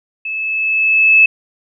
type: tone with level ramp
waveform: sine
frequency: 2607 Hz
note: E7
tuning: 20 cents flat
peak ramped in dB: -20 to -4 dBFS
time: 0.25-1.26 s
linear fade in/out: 5 ms
effects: none